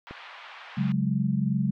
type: band-pass noise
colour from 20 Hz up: pink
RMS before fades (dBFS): -45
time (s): 0.07-0.92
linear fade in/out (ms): 0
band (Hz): 820 to 3300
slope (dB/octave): 24
type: click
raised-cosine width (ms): 2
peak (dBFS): -26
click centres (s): 0.11
type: chord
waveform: sine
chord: C# suspended fourth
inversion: none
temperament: equal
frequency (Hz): 138.59 / 185 / 207.7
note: C#3 / F#3 / G#3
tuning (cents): 0 / 0 / 0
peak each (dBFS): -27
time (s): 0.77-1.71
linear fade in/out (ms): 10
effects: none